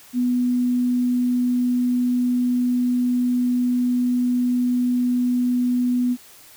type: tone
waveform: sine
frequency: 246.9 Hz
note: B3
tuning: in tune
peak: -17 dBFS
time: 0.13-6.17 s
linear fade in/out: 50 ms
effects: white hiss -47 dBFS RMS until 6.56 s